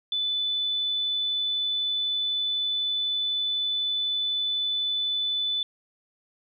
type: tone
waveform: sine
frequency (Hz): 3496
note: A7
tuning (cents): -12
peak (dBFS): -24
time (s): 0.12-5.63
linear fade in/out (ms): 2
effects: none